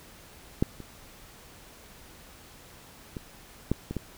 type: clicks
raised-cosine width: 3 ms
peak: -9 / -28 / -22 / -11 / -20 / -17 dBFS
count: 6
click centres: 0.625 / 0.803 / 3.168 / 3.716 / 3.91 / 3.967 s
effects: pink hiss -51 dBFS RMS until 4.17 s